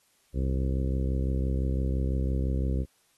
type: harmonic tone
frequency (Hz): 65.9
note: C2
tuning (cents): +13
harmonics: 1 / 2 / 3 / 4 / 5 / 6 / 7 / 8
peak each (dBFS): -26 / -32 / -36 / -38 / -40 / -42 / -43 / -44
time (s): 0.33-2.86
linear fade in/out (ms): 50
effects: white hiss -67 dBFS RMS until 3.17 s + AAC 32 kbps